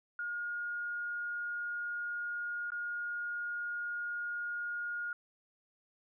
sine tone with dropouts, 1428 Hz, F6, 38 cents sharp, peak -35 dBFS, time 0.19-5.13 s, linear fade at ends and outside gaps 2 ms, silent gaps 2.704-2.719 s, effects none

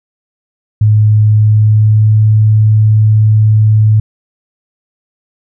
sine tone with pitch glide, 106.8 to 107.92 Hz, G#2 to A2, +49 to -33 cents, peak -4 dBFS, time 0.81-4 s, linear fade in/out 5 ms, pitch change +18 cents, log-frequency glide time 1.25-2.2 s, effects none

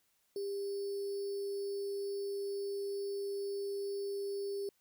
sine tone with sample-and-hold, 398.9 Hz, G4, 30 cents sharp, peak -35 dBFS, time 0.36-4.69 s, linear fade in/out 2 ms, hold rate 4900 Hz, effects white hiss -75 dBFS RMS until 4.8 s

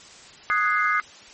sine chord, Ab dominant seventh, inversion second, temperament equal, 1244.5 / 1480 / 1661.2 / 2093 Hz, Eb6 / Gb6 / Ab6 / C7, 0 / 0 / 0 / 0 cents, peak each -22 / -26 / -27 / -25 dBFS, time 0.5-1 s, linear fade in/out 0 ms, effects white hiss -46 dBFS RMS until 1.33 s + MP3 32 kbps

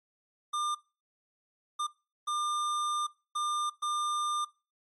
square tone bursts at uneven times, 1200 Hz, D6, 37 cents sharp, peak -30 dBFS, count 5, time 0.53-0.75 / 1.79-1.87 / 2.27-3.07 / 3.35-3.7 / 3.82-4.45 s, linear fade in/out 10 ms, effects noise-tail reverb RT60 0.3 s tail -20 dB re dry + MP3 48 kbps

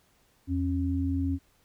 sine tone pair together, 84.6 / 272.3 Hz, E2 / C#4, +45 / -31 cents, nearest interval octave + minor sixth, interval 2024 cents, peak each -28 dBFS, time 0.47-1.39 s, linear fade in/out 50 ms, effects pink hiss -66 dBFS RMS until 1.64 s

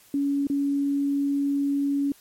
sine tone with dropouts, 281.4 Hz, C#4, 26 cents sharp, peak -21 dBFS, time 0.14-2.12 s, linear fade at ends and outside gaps 2 ms, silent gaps 0.47-0.499 s, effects white hiss -55 dBFS RMS until 2.2 s + MP3 64 kbps

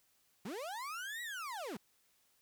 35% pulse linear two-way sweep, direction up then down, 164.81 to 1957 to 164.81 Hz, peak -39 dBFS, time 0.45-1.77 s, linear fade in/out 5 ms, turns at 1.22 s, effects white hiss -73 dBFS RMS until 2.41 s

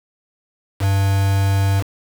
triangle tone with quantisation, 98 Hz, G2, in tune, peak -12 dBFS, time 0.79-1.84 s, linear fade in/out 50 ms, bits 4, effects none

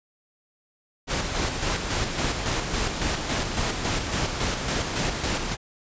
pink noise with tremolo, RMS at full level -25 dBFS, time 1.07-5.57 s, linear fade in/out 50 ms, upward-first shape square, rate 3.6 Hz, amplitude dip 40%, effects resampled to 16000 Hz

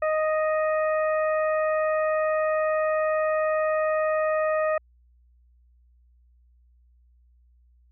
harmonic tone, 622.3 Hz, D#5, in tune, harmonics 1 / 2 / 3 / 4, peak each -22 / -29 / -33 / -41 dBFS, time 0.02-4.78 s, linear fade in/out 5 ms, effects added 60 Hz sine -56 dBFS peak until 7.91 s

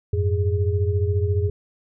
sine tone cluster, 90 / 104.4 / 412.1 Hz, F#2 / G#2 / G#4, -47 / +10 / -13 cents, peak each -20 / -24 / -26 dBFS, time 0.13-1.5 s, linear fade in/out 5 ms, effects none

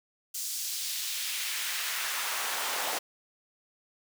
pink noise with high-pass filter sweep, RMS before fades -33 dBFS, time 0.34-2.99 s, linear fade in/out 10 ms, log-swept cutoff 6200 to 650 Hz, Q 1.1, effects none

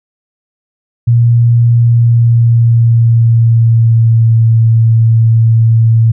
sine tone with pitch glide, 118.1 to 113.55 Hz, A#2 to A#2, +23 to -45 cents, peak -4 dBFS, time 1.07-6.12 s, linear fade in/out 10 ms, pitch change -68 cents, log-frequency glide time 1.71-4.44 s, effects none

